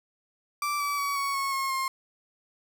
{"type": "tone with pitch steps", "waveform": "35% pulse", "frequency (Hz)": [1169, 1150.9, 1133.1, 1115.6, 1098.3, 1081.3, 1064.6], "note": ["D6", "D6", "C#6", "C#6", "C#6", "C#6", "C6"], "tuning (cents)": [-8, -35, 38, 11, -16, -43, 30], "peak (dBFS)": -25, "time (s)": [0.62, 1.88], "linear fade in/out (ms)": 2, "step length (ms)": 180, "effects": []}